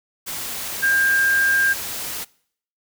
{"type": "tone in noise", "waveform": "sine", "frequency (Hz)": 1600, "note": "G6", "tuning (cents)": 35, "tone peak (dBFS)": -15, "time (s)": [0.82, 1.74], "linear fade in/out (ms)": 20, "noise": "white", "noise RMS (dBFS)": -29, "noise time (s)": [0.26, 2.25], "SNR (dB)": 11, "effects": ["noise-tail reverb RT60 0.6 s tail -23 dB re dry"]}